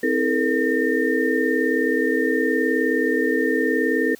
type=tone cluster; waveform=sine; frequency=261.1 / 321.8 / 429.4 / 468.5 / 1815 Hz; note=C4 / E4 / A4 / A#4 / A#6; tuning=-3 / -42 / -42 / +9 / -47 cents; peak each=-24 dBFS; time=0.03-4.15 s; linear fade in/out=5 ms; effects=white hiss -49 dBFS RMS until 4.19 s